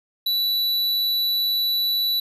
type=tone; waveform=square; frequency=3951 Hz; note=B7; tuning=in tune; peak=-20 dBFS; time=0.26-2.2 s; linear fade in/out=5 ms; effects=resampled to 32000 Hz